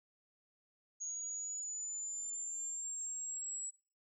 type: linear sweep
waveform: sine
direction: up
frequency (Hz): 6645 to 7780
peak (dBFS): -39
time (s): 1-3.71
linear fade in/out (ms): 20
effects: noise-tail reverb RT60 0.4 s tail -23 dB re dry